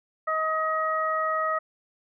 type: harmonic tone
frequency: 632 Hz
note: D#5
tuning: 27 cents sharp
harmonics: 1 / 2 / 3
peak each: -29 / -25 / -33 dBFS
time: 0.27-1.59 s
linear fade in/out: 10 ms
effects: none